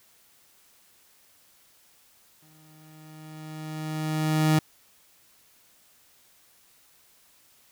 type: tone with exponential growth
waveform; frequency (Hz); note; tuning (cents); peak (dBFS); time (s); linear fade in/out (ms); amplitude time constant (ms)
30% pulse; 155.56; D#3; 0; -15; 2.42-4.59; 5; 470
effects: white hiss -60 dBFS RMS until 7.71 s